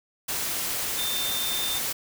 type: tone in noise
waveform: sine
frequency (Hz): 3593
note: A7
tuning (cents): +36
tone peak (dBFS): -29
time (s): 0.98-1.79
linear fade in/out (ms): 10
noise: white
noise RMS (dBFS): -29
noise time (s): 0.28-1.93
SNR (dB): -3
effects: none